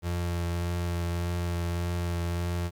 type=tone with vibrato; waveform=35% pulse; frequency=86.5 Hz; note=F2; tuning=16 cents flat; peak=-26 dBFS; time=0.02-2.71 s; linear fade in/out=50 ms; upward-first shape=triangle; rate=1.7 Hz; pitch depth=17 cents each way; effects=10-bit